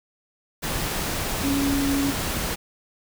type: tone in noise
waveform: sine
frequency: 278.5 Hz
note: C#4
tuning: 8 cents sharp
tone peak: -21 dBFS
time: 1.43-2.12 s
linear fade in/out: 20 ms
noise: pink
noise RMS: -27 dBFS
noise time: 0.62-2.56 s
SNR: +3 dB
effects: none